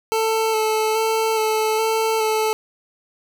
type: tone with vibrato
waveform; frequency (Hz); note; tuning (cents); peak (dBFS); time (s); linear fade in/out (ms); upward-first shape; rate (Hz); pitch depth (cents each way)
25% pulse; 440; A4; 0; -14; 0.12-2.53; 0; square; 1.2; 16
effects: none